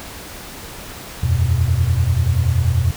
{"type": "chord", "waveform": "sine", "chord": "E suspended second", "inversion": "none", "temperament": "just", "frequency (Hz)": [82.41, 92.71, 123.61], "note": ["E2", "F#2", "B2"], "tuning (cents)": [0, 4, 2], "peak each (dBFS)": -18, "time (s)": [1.23, 2.91], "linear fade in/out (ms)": 5, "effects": ["pink hiss -34 dBFS RMS until 2.96 s"]}